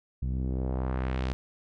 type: tone with low-pass filter sweep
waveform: sawtooth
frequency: 64.3 Hz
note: C2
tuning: 30 cents flat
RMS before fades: -30 dBFS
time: 0.22-1.33 s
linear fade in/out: 0 ms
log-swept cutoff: 140 to 5000 Hz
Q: 1.1
effects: none